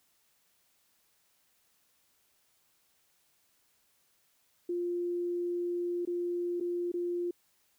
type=tone with dropouts; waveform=sine; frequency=350 Hz; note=F4; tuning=4 cents sharp; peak=-30 dBFS; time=4.69-7.31 s; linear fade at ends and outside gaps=5 ms; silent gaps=6.052-6.073 / 6.601-6.608 / 6.918-6.939 s; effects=white hiss -71 dBFS RMS until 7.78 s